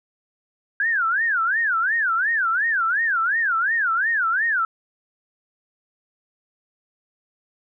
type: tone with vibrato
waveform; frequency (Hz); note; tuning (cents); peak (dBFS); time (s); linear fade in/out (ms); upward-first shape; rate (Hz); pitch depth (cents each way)
sine; 1568; G6; 0; -18; 0.8-4.65; 2; sine; 2.8; 300
effects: none